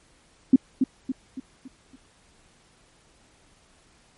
sine tone with echo, 261.6 Hz, C4, in tune, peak -9 dBFS, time 0.53-0.56 s, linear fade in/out 5 ms, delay 280 ms, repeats 5, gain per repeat -7 dB, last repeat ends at 1.96 s, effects pink hiss -59 dBFS RMS until 4.17 s + MP3 48 kbps

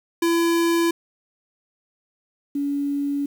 square / sine tone pair in turn, 336.8 / 283.8 Hz, E4 / C#4, +37 / +41 cents, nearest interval minor third, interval 296 cents, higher first, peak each -18 / -21 dBFS, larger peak first, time 0.22-0.91 / 2.55-3.26 s, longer second, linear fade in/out 5 ms, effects 8-bit

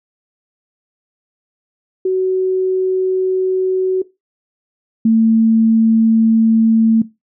sine tone pair in turn, 374.3 / 224.2 Hz, F#4 / A3, +20 / +33 cents, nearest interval major sixth, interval 887 cents, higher first, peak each -12 / -8 dBFS, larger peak second, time 2.05-4.02 / 5.05-7.02 s, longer neither, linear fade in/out 5 ms, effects noise-tail reverb RT60 0.2 s tail -17 dB re dry

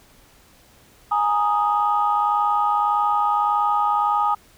sine chord, Ab suspended second, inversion none, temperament equal, 830.6 / 932.3 / 1244.5 Hz, Ab5 / Bb5 / Eb6, 0 / 0 / 0 cents, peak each -20 / -24 / -20 dBFS, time 1.11-4.35 s, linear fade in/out 10 ms, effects tanh soft clip ceiling -8 dBFS + pink hiss -53 dBFS RMS until 4.57 s

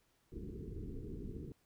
pink low-pass noise, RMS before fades -45 dBFS, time 0.32-1.52 s, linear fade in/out 0 ms, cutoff 450 Hz, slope 96 dB/octave, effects pink hiss -75 dBFS RMS until 1.65 s

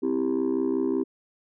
sine chord, C major, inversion none, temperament just, 261.6 / 327 / 392.4 Hz, C4 / E4 / G4, 0 / -14 / +2 cents, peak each -25 dBFS, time 0.02-1.04 s, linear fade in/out 20 ms, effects tanh soft clip ceiling -18 dBFS

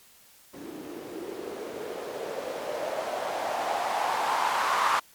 violet noise with low-pass filter sweep, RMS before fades -30 dBFS, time 0.53-5 s, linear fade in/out 10 ms, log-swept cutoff 300 to 1100 Hz, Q 3.7, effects white hiss -56 dBFS RMS until 5.14 s + MP3 96 kbps

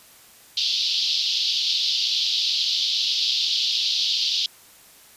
white band-pass noise, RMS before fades -23 dBFS, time 0.57-4.46 s, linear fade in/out 2 ms, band 3100 to 4900 Hz, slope 48 dB/octave, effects white hiss -50 dBFS RMS until 5.16 s + resampled to 32000 Hz

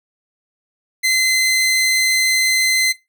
sawtooth tone, 2058 Hz, C7, 29 cents flat, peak -10 dBFS, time 1.03-2.93 s, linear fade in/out 20 ms, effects noise-tail reverb RT60 0.2 s tail -17 dB re dry

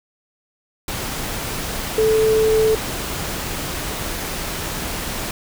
sine tone in noise, 438.3 Hz, A4, 7 cents flat, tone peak -13 dBFS, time 1.98-2.75 s, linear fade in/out 2 ms, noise pink, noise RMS -26 dBFS, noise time 0.88-5.31 s, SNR +10 dB, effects none

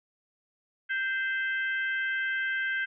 harmonic tone with a mistuned harmonic, 523.3 Hz, C5, in tune, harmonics 3 / 4 / 5 / 6, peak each -28 / -35 / -42 / -43 dBFS, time 0.89-2.86 s, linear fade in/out 20 ms, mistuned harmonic 4, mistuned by -28 cents, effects none

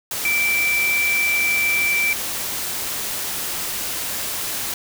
sine tone in noise, 2335 Hz, D7, 11 cents flat, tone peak -17 dBFS, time 0.25-2.13 s, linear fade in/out 2 ms, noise white, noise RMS -26 dBFS, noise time 0.11-4.74 s, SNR +6 dB, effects none

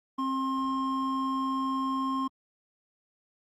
triangle tone pair together, 266 / 1064 Hz, C4 / C6, +29 / +29 cents, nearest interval 2 octaves, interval 2400 cents, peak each -28 dBFS, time 0.18-2.28 s, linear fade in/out 10 ms, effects Opus 24 kbps

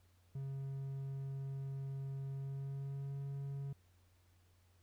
triangle tone with pitch glide, 136.3 to 138.84 Hz, C#3 to C#3, -29 to +3 cents, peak -38 dBFS, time 0.35-3.73 s, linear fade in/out 5 ms, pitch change +32 cents, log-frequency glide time 2.3-3.2 s, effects added 89 Hz sine -67 dBFS peak until 4.82 s + pink hiss -75 dBFS RMS until 4.82 s

